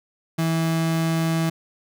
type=tone; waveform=35% pulse; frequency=163.3 Hz; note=E3; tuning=16 cents flat; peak=-18 dBFS; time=0.38-1.5 s; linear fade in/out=10 ms; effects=none